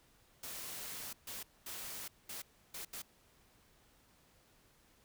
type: noise bursts at uneven times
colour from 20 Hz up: white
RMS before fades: -45 dBFS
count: 6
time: 0.43-1.13 / 1.27-1.43 / 1.66-2.08 / 2.29-2.42 / 2.74-2.85 / 2.93-3.02 s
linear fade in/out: 5 ms
effects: pink hiss -68 dBFS RMS until 5.04 s